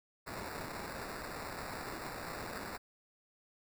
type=noise with sample-and-hold; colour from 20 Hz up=blue; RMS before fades=-43 dBFS; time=0.26-2.78 s; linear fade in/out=20 ms; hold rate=3150 Hz; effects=none